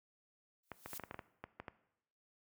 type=noise with exponential growth; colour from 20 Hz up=blue; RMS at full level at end=-44 dBFS; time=0.63-0.98 s; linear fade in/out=5 ms; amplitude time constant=75 ms
type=clicks; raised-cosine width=0.5 ms; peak=-29 dBFS; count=11; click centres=0.717 / 0.86 / 0.933 / 0.997 / 1.037 / 1.111 / 1.144 / 1.192 / 1.44 / 1.6 / 1.682 s
effects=noise-tail reverb RT60 0.8 s tail -17 dB re dry + high-pass 60 Hz 12 dB/octave